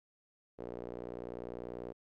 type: tone with band-pass filter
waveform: sawtooth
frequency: 60.1 Hz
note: B1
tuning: 46 cents flat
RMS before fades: -44 dBFS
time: 0.58-1.93 s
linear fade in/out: 20 ms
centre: 450 Hz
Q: 2.4
effects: none